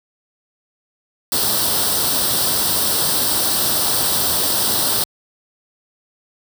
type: noise with comb filter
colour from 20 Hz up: white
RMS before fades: -18 dBFS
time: 1.32-5.04 s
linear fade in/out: 2 ms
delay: 0.22 ms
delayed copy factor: +0.7
effects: high-pass 60 Hz 12 dB/octave